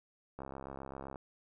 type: click train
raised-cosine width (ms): 1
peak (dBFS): -30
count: 53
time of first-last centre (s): 0.39-1.158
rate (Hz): 67.7
effects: none